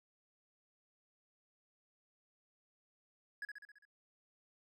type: tone with echo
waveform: triangle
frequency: 1676 Hz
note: G#6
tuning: 15 cents sharp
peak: -38 dBFS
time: 3.42-3.45 s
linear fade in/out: 2 ms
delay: 67 ms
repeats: 6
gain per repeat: -4 dB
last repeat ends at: 3.852 s
effects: none